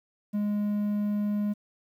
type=tone; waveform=triangle; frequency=207.2 Hz; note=G#3; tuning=4 cents flat; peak=-23 dBFS; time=0.33-1.54 s; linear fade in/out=20 ms; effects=10-bit